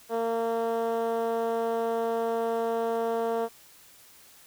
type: tone with band-pass filter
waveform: 10% pulse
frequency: 229.1 Hz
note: A#3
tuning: 30 cents flat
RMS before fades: -28 dBFS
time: 0.09-3.49 s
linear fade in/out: 50 ms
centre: 500 Hz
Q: 1.8
effects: white hiss -54 dBFS RMS until 4.46 s